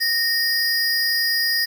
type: tone pair together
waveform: square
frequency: 1848 / 4934 Hz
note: A#6 / D#8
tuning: -16 / -15 cents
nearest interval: octave + perfect fourth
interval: 1701 cents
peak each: -22 / -21 dBFS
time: 0-1.66 s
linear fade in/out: 20 ms
effects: 8-bit